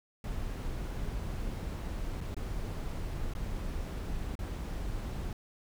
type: noise with dropouts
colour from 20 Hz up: brown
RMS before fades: -36 dBFS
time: 0.24-5.33 s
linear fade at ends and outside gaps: 2 ms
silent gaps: 2.207-2.211 / 2.345-2.366 / 3.337-3.35 / 4.354-4.39 s
effects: none